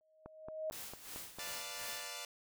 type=tone with exponential growth; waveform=sine; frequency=628 Hz; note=D#5; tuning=16 cents sharp; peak=-34 dBFS; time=0.01-0.7 s; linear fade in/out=0 ms; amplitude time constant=150 ms
type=click train; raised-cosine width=1 ms; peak=-33 dBFS; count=6; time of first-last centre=0.26-1.386 s; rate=4.44 Hz
type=noise with tremolo; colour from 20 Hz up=white; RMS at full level=-46 dBFS; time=0.72-2.08 s; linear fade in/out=5 ms; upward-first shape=sine; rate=2.8 Hz; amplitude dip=70%
type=chord; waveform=5% pulse; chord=B half-diminished seventh; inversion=none; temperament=equal; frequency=493.9 / 587.3 / 698.5 / 880 Hz; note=B4 / D5 / F5 / A5; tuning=0 / 0 / 0 / 0 cents; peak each=-39 / -36 / -37 / -37 dBFS; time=1.39-2.25 s; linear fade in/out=2 ms
effects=none